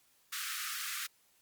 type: high-pass noise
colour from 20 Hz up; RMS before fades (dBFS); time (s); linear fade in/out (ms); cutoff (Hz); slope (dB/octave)
pink; -39; 0.32-1.07; 10; 1200; 96
effects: white hiss -69 dBFS RMS until 1.41 s + Opus 48 kbps